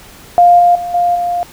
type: tone with level steps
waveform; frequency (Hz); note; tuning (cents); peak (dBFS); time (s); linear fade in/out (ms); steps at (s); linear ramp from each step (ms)
sine; 702; F5; +9; -3 / -5 / -18 / -9 / -13; 0.38-1.43; 0; 0.59 / 0.75 / 0.94 / 1.15; 5
effects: pink hiss -38 dBFS RMS until 1.52 s